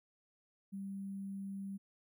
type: tone with sample-and-hold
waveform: sine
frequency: 196 Hz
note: G3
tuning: in tune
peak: -40 dBFS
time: 0.72-1.78 s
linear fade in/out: 20 ms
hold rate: 11025 Hz
effects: none